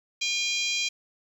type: harmonic tone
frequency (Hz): 805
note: G5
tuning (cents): +46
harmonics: 3 / 4 / 5 / 6 / 7 / 8 / 9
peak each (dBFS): -29 / -31 / -33 / -35 / -36 / -37 / -38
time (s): 0.21-0.89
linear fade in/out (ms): 10
effects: 9-bit